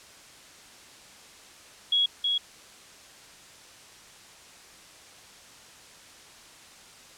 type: tone with echo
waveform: sine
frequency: 3331 Hz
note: G#7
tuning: 4 cents sharp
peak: -20 dBFS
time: 1.92-2.06 s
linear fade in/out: 5 ms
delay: 320 ms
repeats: 1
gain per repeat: -3 dB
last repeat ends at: 2.38 s
effects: white hiss -50 dBFS RMS until 7.17 s + low-pass 8000 Hz 12 dB/octave